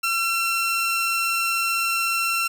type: tone pair together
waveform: 25% pulse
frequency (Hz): 1354.5 / 2709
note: E6 / E7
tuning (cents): +47 / +47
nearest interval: octave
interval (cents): 1200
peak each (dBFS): -20 / -23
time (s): 0.03-2.48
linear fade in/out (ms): 10
effects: none